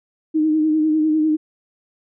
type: tone with vibrato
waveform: sine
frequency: 310.4 Hz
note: D#4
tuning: 4 cents flat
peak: -14 dBFS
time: 0.34-1.37 s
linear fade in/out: 20 ms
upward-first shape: sine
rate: 10 Hz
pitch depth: 35 cents each way
effects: none